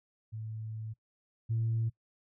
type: tone pair in turn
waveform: sine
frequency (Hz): 110 / 113.42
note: A2 / A#2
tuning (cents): 0 / -47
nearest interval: minor second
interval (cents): 53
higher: second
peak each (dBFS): -37 / -27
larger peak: second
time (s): 0.32-0.94 / 1.49-1.9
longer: first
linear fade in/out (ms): 20
effects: noise-tail reverb RT60 0.1 s tail -22 dB re dry + tanh soft clip ceiling -24 dBFS